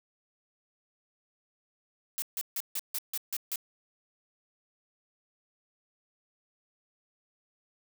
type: noise bursts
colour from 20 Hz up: blue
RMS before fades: -33 dBFS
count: 8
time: 2.18-3.558 s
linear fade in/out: 0 ms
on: 41 ms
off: 150 ms
effects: none